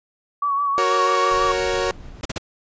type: tone with vibrato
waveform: sine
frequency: 1131 Hz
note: C#6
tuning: 34 cents sharp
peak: -18 dBFS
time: 0.42-1.52 s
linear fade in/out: 5 ms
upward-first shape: sine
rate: 6.1 Hz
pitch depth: 38 cents each way
type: chord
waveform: sawtooth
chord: F# major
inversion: none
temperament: equal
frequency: 370 / 466.2 / 554.4 Hz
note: F#4 / A#4 / C#5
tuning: 0 / 0 / 0 cents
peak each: -20 dBFS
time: 0.78-1.91 s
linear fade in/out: 0 ms
type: noise with tremolo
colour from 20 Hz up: brown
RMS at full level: -35 dBFS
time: 1.31-2.21 s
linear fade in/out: 0 ms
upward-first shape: sine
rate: 7.1 Hz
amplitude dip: 25%
type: noise bursts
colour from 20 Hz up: pink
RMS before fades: -26 dBFS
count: 3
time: 2.23-2.382 s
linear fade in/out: 5 ms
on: 24 ms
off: 40 ms
effects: resampled to 16000 Hz